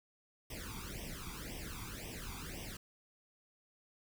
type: noise with flanger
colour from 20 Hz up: pink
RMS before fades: -45 dBFS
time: 0.5-2.77 s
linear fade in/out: 5 ms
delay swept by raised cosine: 0.35 to 0.87 ms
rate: 1.9 Hz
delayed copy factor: +0.95
effects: none